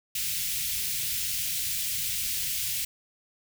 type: band-stop noise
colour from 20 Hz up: white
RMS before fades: -30 dBFS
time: 0.15-2.85 s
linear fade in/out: 5 ms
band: 160 to 2200 Hz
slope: 24 dB/octave
effects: none